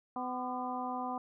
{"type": "harmonic tone with a mistuned harmonic", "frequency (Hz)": 252, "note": "B3", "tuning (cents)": 35, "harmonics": [1, 2, 3, 4, 5], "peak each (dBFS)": [-40, -46, -38, -40, -44], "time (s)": [0.16, 1.18], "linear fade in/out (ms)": 2, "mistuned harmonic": 5, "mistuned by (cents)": -67, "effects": []}